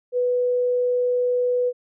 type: tone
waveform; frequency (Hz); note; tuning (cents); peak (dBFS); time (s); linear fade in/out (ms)
sine; 493.9; B4; 0; -18; 0.12-1.73; 50
effects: none